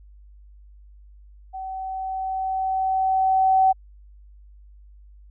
sine tone with level ramp, 761 Hz, F#5, 48 cents sharp, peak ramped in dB -30 to -13 dBFS, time 1.53-3.73 s, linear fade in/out 20 ms, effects added 50 Hz sine -45 dBFS peak until 5.3 s

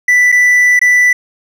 triangle tone with dropouts, 1978 Hz, B6, 2 cents sharp, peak -4 dBFS, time 0.08-1.13 s, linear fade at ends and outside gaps 5 ms, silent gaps 0.319-0.323 / 0.793-0.814 s, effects none

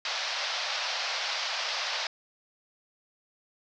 white band-pass noise, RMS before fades -32 dBFS, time 0.05-2.07 s, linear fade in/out 2 ms, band 550 to 5400 Hz, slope 48 dB/octave, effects none

